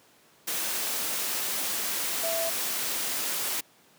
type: tone in noise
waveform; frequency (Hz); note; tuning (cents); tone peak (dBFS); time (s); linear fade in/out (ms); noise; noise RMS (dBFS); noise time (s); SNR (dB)
sine; 662; E5; +7; -29; 2.23-2.5; 10; white; -30; 0.47-3.61; -2
effects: pink hiss -59 dBFS RMS until 3.98 s + high-pass 200 Hz 12 dB/octave